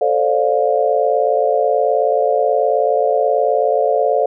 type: chord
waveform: sine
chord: D minor seventh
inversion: second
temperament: just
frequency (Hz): 440.5 / 528.6 / 587.3 / 704.8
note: A4 / C5 / D5 / F5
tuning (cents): +2 / +18 / 0 / +16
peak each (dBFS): -18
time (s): 0.01-4.26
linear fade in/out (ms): 5
effects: none